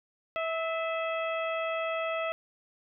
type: harmonic tone with a mistuned harmonic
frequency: 651 Hz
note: E5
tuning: 22 cents flat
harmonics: 1 / 2 / 3 / 4 / 5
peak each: -31 / -35 / -40 / -38 / -46 dBFS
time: 0.36-2.32 s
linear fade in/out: 0 ms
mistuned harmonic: 3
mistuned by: +43 cents
effects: none